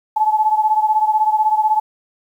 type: beating tone pair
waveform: sine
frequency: 858 / 874 Hz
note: A5 / A5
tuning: -44 / -12 cents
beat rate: 16 Hz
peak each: -14 / -18 dBFS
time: 0.16-1.8 s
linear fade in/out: 10 ms
effects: 8-bit